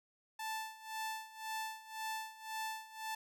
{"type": "tone with tremolo", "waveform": "sawtooth", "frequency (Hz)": 880, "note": "A5", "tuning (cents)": 0, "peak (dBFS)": -34, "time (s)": [0.39, 3.15], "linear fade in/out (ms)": 5, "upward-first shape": "sine", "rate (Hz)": 1.9, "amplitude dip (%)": 85, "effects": []}